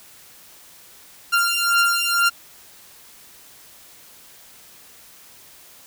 sawtooth beating tone pair, 1389 / 1391.1 Hz, F6 / F6, -10 / -7 cents, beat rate 2.1 Hz, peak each -16 dBFS, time 1.32-2.3 s, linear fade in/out 20 ms, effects white hiss -47 dBFS RMS until 5.86 s

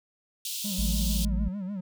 pink high-pass noise, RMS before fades -34 dBFS, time 0.45-1.25 s, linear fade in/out 2 ms, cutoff 3000 Hz, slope 48 dB/octave
triangle tone with vibrato, 194.1 Hz, G3, 17 cents flat, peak -29 dBFS, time 0.64-1.81 s, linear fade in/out 10 ms, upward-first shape sine, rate 6.7 Hz, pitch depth 120 cents each way
harmonic tone, 55 Hz, A1, in tune, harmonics 1 / 3 / 4, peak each -25 / -35 / -37 dBFS, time 0.78-1.49 s, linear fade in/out 10 ms
effects none

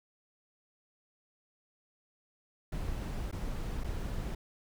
brown noise with dropouts, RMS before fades -36 dBFS, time 2.72-4.35 s, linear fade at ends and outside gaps 5 ms, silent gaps 3.314-3.325 / 3.838-3.842 s, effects none

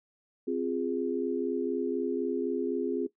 sine chord, F minor, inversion second, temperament equal with one note detuned, 261.6 / 349.2 / 413.2 Hz, C4 / F4 / Ab4, 0 / 0 / -9 cents, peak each -32 dBFS, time 0.47-3.07 s, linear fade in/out 10 ms, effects noise-tail reverb RT60 0.1 s tail -17 dB re dry

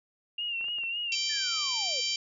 sine tone with vibrato, 2796 Hz, F7, 1 cent sharp, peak -30 dBFS, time 0.38-1.15 s, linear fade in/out 5 ms, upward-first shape sine, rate 3.6 Hz, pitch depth 57 cents each way
clicks, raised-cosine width 0.5 ms, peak -36 dBFS, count 5, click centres 0.611 / 0.643 / 0.684 / 0.785 / 0.836 s
harmonic tone, 782 Hz, G5, 4 cents flat, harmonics 3 / 4 / 5 / 6 / 7 / 8 / 9, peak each -38 / -32 / -42 / -32 / -37 / -43 / -39 dBFS, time 1.12-2.16 s, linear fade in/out 2 ms
sine linear sweep, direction down, 1793 to 467 Hz, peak -39 dBFS, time 1.29-2.01 s, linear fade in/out 10 ms
effects none

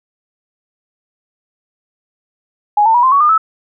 sine tone with pitch steps, 832 / 896.9 / 966.8 / 1042.2 / 1123.5 / 1211.1 / 1305.5 Hz, G#5 / A5 / B5 / C6 / C#6 / D#6 / E6, +3 / +33 / -37 / -7 / +23 / -47 / -17 cents, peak -7 dBFS, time 2.77-3.379 s, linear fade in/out 5 ms, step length 87 ms, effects none

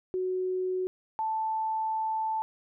sine tone pair in turn, 370 / 880 Hz, F#4 / A5, 0 / 0 cents, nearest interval octave + minor third, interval 1500 cents, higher second, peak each -27 dBFS, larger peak neither, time 0.14-0.87 / 1.19-2.42 s, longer second, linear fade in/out 0 ms, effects none

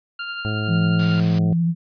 25% pulse tone with tremolo, 1396.9 Hz, F6, in tune, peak -22 dBFS, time 0.19-1.2 s, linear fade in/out 5 ms, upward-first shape triangle, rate 11 Hz, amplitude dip 35%
harmonic tone, 107 Hz, A2, 48 cents flat, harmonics 1 / 2 / 3 / 4 / 5 / 6 / 7, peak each -23 / -29 / -33 / -35 / -37 / -39 / -40 dBFS, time 0.45-1.53 s, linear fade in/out 0 ms
sine tone with vibrato, 168.5 Hz, E3, 38 cents sharp, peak -16 dBFS, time 0.67-1.75 s, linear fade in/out 50 ms, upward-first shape sine, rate 13 Hz, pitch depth 24 cents each way
white high-pass noise, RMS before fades -32 dBFS, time 0.99-1.39 s, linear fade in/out 5 ms, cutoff 190 Hz, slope 24 dB/octave
effects resampled to 11025 Hz

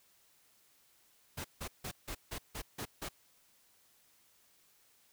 pink noise bursts, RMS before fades -41 dBFS, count 8, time 1.37-3.09 s, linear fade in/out 10 ms, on 75 ms, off 160 ms, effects white hiss -68 dBFS RMS until 5.12 s

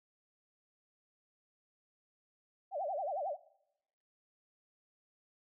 sine tone with vibrato, 670 Hz, E5, 28 cents sharp, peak -34 dBFS, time 2.71-3.37 s, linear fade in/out 50 ms, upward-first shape sine, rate 11 Hz, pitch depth 290 cents each way, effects noise-tail reverb RT60 0.8 s tail -19 dB re dry

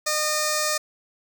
5% pulse tone with notch filter, 610 Hz, D#5, 34 cents flat, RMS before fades -24 dBFS, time 0.06-0.78 s, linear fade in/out 10 ms, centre 3100 Hz, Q 1.2, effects none

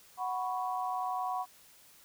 sine chord, F# suspended fourth, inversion none, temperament equal, 740 / 987.8 / 1108.7 Hz, F#5 / B5 / C#6, 0 / 0 / 0 cents, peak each -34 / -37 / -38 dBFS, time 0.17-1.46 s, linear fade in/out 50 ms, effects white hiss -59 dBFS RMS until 2.04 s

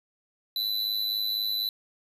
square tone with amplitude modulation, 3995 Hz, B7, 19 cents sharp, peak -24 dBFS, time 0.56-1.69 s, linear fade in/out 2 ms, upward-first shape sine, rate 104 Hz, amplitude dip 65%, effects resampled to 32000 Hz + 9-bit

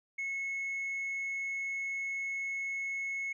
sine tone, 2188 Hz, C#7, 23 cents flat, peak -31 dBFS, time 0.18-3.33 s, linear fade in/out 10 ms, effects tanh soft clip ceiling -32 dBFS

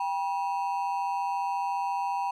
triangle ring-modulated tone, 880 Hz, A5, in tune, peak -22 dBFS, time 0-2.31 s, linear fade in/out 5 ms, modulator 87.2 Hz, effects none

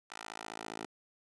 10% pulse tone with high-pass filter sweep, 55 Hz, A1, in tune, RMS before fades -45 dBFS, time 0.1-0.86 s, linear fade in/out 10 ms, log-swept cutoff 1100 to 370 Hz, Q 1, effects resampled to 22050 Hz + 11-bit

